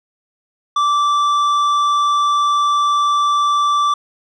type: tone with tanh clipping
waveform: sine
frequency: 1167 Hz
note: D6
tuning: 11 cents flat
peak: -14 dBFS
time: 0.76-3.94 s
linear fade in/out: 5 ms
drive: 9 dB
effects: none